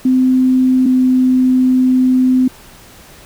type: tone pair in turn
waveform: sine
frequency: 257.4 / 256.1 Hz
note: C4 / C4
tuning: -28 / -37 cents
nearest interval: unison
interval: 9 cents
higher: first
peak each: -8 dBFS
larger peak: neither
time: 0.05-0.86 / 0.86-2.48 s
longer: second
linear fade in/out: 5 ms
effects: pink hiss -40 dBFS RMS until 3.25 s